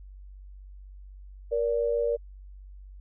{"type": "tone pair together", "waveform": "sine", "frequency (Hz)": [472.6, 579], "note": ["A#4", "D5"], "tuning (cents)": [24, -25], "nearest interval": "major third", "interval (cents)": 351, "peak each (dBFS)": [-25, -28], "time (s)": [1.51, 2.17], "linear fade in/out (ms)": 20, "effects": ["added 48 Hz sine -43 dBFS peak until 3 s"]}